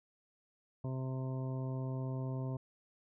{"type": "harmonic tone", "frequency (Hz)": 130.81, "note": "C3", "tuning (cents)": 0, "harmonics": [1, 2, 3, 4, 5, 7, 8], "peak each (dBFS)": [-36, -44, -48, -51, -50, -54, -57], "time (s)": [0.84, 2.57], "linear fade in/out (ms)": 5, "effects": []}